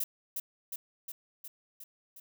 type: noise with echo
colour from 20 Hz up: violet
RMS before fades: -32 dBFS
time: 0-0.04 s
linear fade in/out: 5 ms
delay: 360 ms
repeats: 6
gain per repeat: -3 dB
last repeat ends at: 2.2 s
effects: none